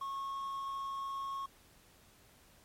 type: tone with quantisation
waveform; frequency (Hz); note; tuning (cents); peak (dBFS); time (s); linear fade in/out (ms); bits
triangle; 1094; C#6; -23; -35; 0.01-1.46; 5; 10
effects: pink hiss -63 dBFS RMS until 2.64 s + MP3 64 kbps